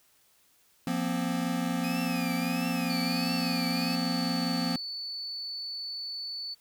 square chord, F suspended fourth, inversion none, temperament equal with one note detuned, 174.61 / 236.6 / 261.6 Hz, F3 / Bb3 / C4, 0 / +26 / 0 cents, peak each -33 dBFS, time 0.87-4.76 s, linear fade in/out 2 ms
30% pulse tone with vibrato, 2489 Hz, D#7, in tune, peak -34 dBFS, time 1.84-3.95 s, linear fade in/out 0 ms, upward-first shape triangle, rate 1.5 Hz, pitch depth 140 cents each way
sine tone, 4477 Hz, C#8, 16 cents sharp, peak -34 dBFS, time 2.89-6.55 s, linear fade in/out 20 ms
effects white hiss -65 dBFS RMS until 6.6 s

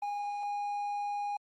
triangle tone, 819 Hz, G#5, 24 cents flat, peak -30 dBFS, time 0.02-1.37 s, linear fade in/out 5 ms, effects Opus 24 kbps

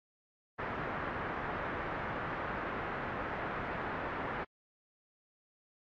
white low-pass noise, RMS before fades -38 dBFS, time 0.58-4.45 s, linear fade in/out 20 ms, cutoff 1700 Hz, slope 24 dB/octave, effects AAC 64 kbps

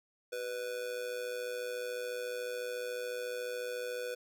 square tone with amplitude modulation, 493.9 Hz, B4, in tune, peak -34 dBFS, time 0.32-4.15 s, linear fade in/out 10 ms, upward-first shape sine, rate 114 Hz, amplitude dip 65%, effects none

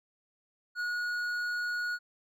triangle tone with hard clipping, 1451 Hz, F#6, 34 cents flat, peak -32 dBFS, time 0.75-1.99 s, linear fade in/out 50 ms, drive 10 dB, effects none

